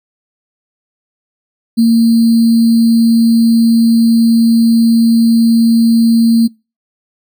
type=tone with sample-and-hold; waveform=sine; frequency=229.6 Hz; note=A#3; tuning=26 cents flat; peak=-5 dBFS; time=1.77-6.48 s; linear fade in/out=20 ms; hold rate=4410 Hz; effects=noise-tail reverb RT60 0.3 s tail -26 dB re dry